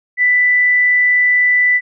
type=tone; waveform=sine; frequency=1984 Hz; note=B6; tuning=7 cents sharp; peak=-9 dBFS; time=0.17-1.81 s; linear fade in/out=50 ms; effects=none